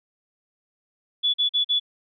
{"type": "tone bursts", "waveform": "sine", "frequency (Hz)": 3431, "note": "A7", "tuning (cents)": -44, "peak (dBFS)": -18, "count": 4, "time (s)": [1.23, 1.799], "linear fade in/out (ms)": 20, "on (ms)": 110, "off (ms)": 43, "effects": []}